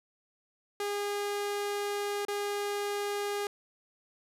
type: tone with dropouts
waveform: sawtooth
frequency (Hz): 408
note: G#4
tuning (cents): -31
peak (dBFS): -27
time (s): 0.8-3.47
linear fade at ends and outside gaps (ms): 2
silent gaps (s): 2.251-2.283
effects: resampled to 32000 Hz